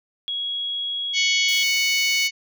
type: tone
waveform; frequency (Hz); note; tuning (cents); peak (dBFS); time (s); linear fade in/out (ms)
sine; 3322; G#7; 0; -24; 0.28-1.63; 0
type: harmonic tone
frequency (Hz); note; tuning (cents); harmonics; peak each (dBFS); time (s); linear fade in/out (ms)
740; F#5; 0; 3 / 4 / 5 / 6 / 7 / 8 / 9; -21 / -25 / -34 / -26 / -33 / -30 / -32; 1.13-2.31; 50
type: noise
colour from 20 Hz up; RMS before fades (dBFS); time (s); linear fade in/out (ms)
blue; -35; 1.48-2.28; 10
effects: none